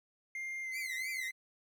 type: tone with pitch glide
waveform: triangle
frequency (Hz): 2109 to 2057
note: C7 to C7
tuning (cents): +13 to -30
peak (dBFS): -36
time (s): 0.35-1.31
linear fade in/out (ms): 2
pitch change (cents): -43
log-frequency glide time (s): 0.63-0.71
type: tone with vibrato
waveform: sawtooth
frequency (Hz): 2106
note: C7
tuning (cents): +11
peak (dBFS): -37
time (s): 0.71-1.32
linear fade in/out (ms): 50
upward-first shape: triangle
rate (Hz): 3.2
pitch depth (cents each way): 230
effects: none